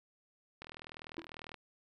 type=click train; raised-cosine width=0.3 ms; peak=-30 dBFS; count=38; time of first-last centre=0.62-1.543 s; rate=40.1 Hz
type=tone with exponential decay; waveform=triangle; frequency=330 Hz; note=E4; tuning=2 cents sharp; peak=-34 dBFS; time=1.18-1.26 s; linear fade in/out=2 ms; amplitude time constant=17 ms
effects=none